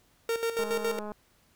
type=tone with tremolo; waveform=45% pulse; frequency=459.6 Hz; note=A#4; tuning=25 cents flat; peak=-26 dBFS; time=0.29-0.99 s; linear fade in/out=2 ms; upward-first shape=square; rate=7.2 Hz; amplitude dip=65%
type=click train; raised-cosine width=1 ms; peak=-26 dBFS; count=112; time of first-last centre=0.59-1.119 s; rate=210 Hz
effects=pink hiss -65 dBFS RMS until 1.55 s